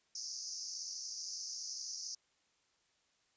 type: band-pass noise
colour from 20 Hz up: white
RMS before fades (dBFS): -44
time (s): 0.15-2.15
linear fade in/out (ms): 5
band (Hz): 4800 to 6400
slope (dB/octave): 96
effects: white hiss -75 dBFS RMS until 3.36 s + resampled to 16000 Hz